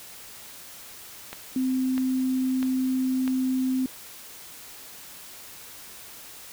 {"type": "click train", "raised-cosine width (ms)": 0.3, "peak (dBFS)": -19, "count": 4, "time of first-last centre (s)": [1.33, 3.278], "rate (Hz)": 1.54}
{"type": "tone", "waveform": "sine", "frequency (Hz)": 259.1, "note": "C4", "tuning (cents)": -17, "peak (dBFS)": -22, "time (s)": [1.56, 3.86], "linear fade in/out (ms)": 2}
{"effects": ["white hiss -44 dBFS RMS until 6.52 s"]}